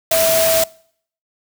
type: tone in noise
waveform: sine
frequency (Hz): 652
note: E5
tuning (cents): -19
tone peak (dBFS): -14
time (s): 0.11-0.64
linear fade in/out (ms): 5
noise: white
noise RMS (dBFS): -18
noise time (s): 0.11-0.64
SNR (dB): +1
effects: noise-tail reverb RT60 0.6 s tail -24 dB re dry